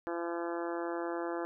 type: harmonic tone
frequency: 170.3 Hz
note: F3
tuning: 43 cents flat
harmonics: 2 / 3 / 4 / 5 / 6 / 7 / 8 / 9 / 10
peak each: -36 / -40 / -42 / -44 / -46 / -47 / -48 / -49 / -50 dBFS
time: 0.07-1.45 s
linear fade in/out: 0 ms
effects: none